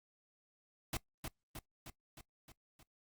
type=noise with echo; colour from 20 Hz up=pink; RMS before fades=-38 dBFS; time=0.93-0.97 s; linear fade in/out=2 ms; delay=310 ms; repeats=6; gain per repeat=-4 dB; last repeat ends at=2.83 s; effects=noise-tail reverb RT60 0.1 s tail -20 dB re dry + Opus 48 kbps